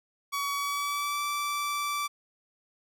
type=tone with pitch glide; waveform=sawtooth; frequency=1131 to 1163.5 Hz; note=C#6 to D6; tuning=+34 to -17 cents; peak=-25 dBFS; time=0.32-2.08 s; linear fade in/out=20 ms; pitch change=+49 cents; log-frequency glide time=0.53-1.23 s; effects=none